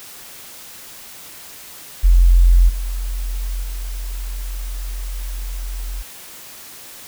sine tone with level steps, 43.65 Hz, F1, in tune, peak -7 / -20 / -23 dBFS, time 2.03-6.03 s, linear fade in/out 20 ms, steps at 2.68 / 3.62 s, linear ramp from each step 20 ms, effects white hiss -38 dBFS RMS until 7.07 s

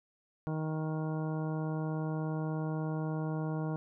harmonic tone, 156.7 Hz, D#3, 13 cents sharp, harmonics 1 / 2 / 3 / 4 / 5 / 6 / 7 / 9, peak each -33 / -39 / -43 / -45 / -47 / -49 / -50 / -52 dBFS, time 0.47-3.76 s, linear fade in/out 0 ms, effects none

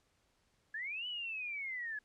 sine linear two-way sweep, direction up then down, 1674 to 3000 to 1674 Hz, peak -38 dBFS, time 0.74-1.99 s, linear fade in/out 5 ms, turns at 1.07 s, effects pink hiss -75 dBFS RMS until 2.04 s + low-pass 9000 Hz 12 dB/octave

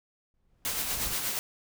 brown noise with exponential growth, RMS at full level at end -35 dBFS, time 0.34-1.13 s, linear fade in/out 1 ms, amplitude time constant 170 ms
white noise with tremolo, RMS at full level -30 dBFS, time 0.65-1.39 s, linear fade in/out 0 ms, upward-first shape sine, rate 8.4 Hz, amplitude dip 40%
effects none

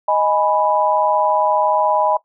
sine chord, G# minor, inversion second, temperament equal, 622.3 / 830.6 / 987.8 Hz, D#5 / G#5 / B5, 0 / 0 / 0 cents, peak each -18 dBFS, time 0.08-2.17 s, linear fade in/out 5 ms, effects noise-tail reverb RT60 0.1 s tail -17 dB re dry

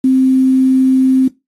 sine tone with quantisation, 261.5 Hz, C4, 1 cent flat, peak -7 dBFS, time 0.04-1.28 s, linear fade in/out 5 ms, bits 6, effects noise-tail reverb RT60 0.2 s tail -19 dB re dry + AAC 32 kbps

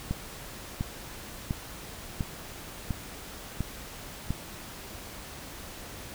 click train, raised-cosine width 5 ms, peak -16 dBFS, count 7, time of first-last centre 0.11-4.306 s, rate 1.43 Hz, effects pink hiss -43 dBFS RMS until 6.14 s

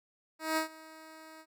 10% pulse tone with ADSR envelope, 317 Hz, D#4, 32 cents sharp, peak -19 dBFS, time 0.39-1.46 s, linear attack 180 ms, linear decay 110 ms, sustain -22 dB, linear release 59 ms, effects none

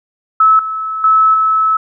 sine tone with level steps, 1300 Hz, E6, 24 cents flat, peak -5 / -17 / -6 / -9 dBFS, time 0.4-1.77 s, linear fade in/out 5 ms, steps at 0.59 / 1.04 / 1.34 s, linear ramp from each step 2 ms, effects none

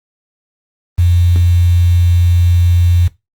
sine tone with quantisation, 87.31 Hz, F2, in tune, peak -7 dBFS, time 0.98-3.08 s, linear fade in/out 10 ms, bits 5, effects noise-tail reverb RT60 0.2 s tail -18 dB re dry + Opus 24 kbps

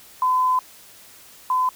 sine tone pair in turn, 1016 / 1016 Hz, B5 / B5, +49 / +49 cents, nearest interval unison, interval 0 cents, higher neither, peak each -16 / -17 dBFS, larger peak first, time 0.22-0.59 / 1.5-1.69 s, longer first, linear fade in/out 2 ms, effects white hiss -47 dBFS RMS until 1.75 s

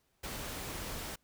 pink noise, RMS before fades -41 dBFS, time 0.23-1.16 s, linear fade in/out 10 ms, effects pink hiss -75 dBFS RMS until 1.23 s

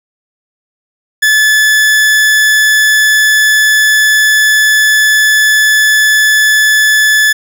40% pulse tone, 1729 Hz, A6, 31 cents flat, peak -5 dBFS, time 1.22-7.33 s, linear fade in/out 10 ms, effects none

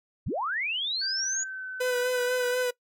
sine linear sweep, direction up, 43 to 6890 Hz, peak -27 dBFS, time 0.26-1.44 s, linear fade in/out 10 ms
sine tone with pitch glide, 1557 to 1519.7 Hz, G6 to F#6, -12 to +46 cents, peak -34 dBFS, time 1.01-2.63 s, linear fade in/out 10 ms, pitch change -42 cents, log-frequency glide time 1.35-1.66 s
45% pulse tone with vibrato, 497.4 Hz, B4, 12 cents sharp, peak -25 dBFS, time 1.8-2.71 s, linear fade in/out 10 ms, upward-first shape sine, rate 4.1 Hz, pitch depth 25 cents each way
effects noise-tail reverb RT60 0.1 s tail -21 dB re dry

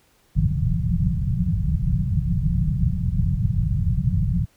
white low-pass noise, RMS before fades -21 dBFS, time 0.35-4.46 s, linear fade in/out 20 ms, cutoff 180 Hz, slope 96 dB/octave, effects pink hiss -60 dBFS RMS until 4.56 s

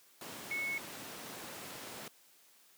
sine tone in noise, 2200 Hz, C#7, 14 cents flat, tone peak -34 dBFS, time 0.51-0.78 s, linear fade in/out 2 ms, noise pink, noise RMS -45 dBFS, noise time 0.21-2.08 s, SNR +8 dB, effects white hiss -64 dBFS RMS until 2.77 s + high-pass 200 Hz 12 dB/octave

